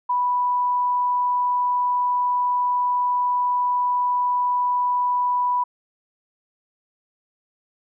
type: tone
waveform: sine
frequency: 986 Hz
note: B5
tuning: 3 cents flat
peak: -18 dBFS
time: 0.09-5.64 s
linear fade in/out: 10 ms
effects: none